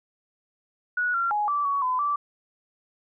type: tone with pitch steps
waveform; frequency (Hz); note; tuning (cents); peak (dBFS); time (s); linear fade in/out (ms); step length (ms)
sine; 1464 / 1374 / 835 / 1162 / 1123 / 1012 / 1163; F#6 / F6 / G#5 / D6 / C#6 / B5 / D6; -19 / -29 / +9 / -19 / +22 / +42 / -17; -22; 0.97-2.16; 5; 170
effects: none